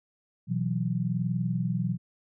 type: chord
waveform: sine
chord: B suspended fourth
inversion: none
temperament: equal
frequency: 123.47 / 164.81 / 185 Hz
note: B2 / E3 / F#3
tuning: 0 / 0 / 0 cents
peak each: -30 dBFS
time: 0.47-1.98 s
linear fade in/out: 50 ms
effects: none